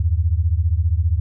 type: beating tone pair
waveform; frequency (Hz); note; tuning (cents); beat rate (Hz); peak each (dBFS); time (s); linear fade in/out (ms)
sine; 77.78 / 92.78; D#2 / F#2; 0 / +5; 15; -17 / -19; 0-1.2; 5
effects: none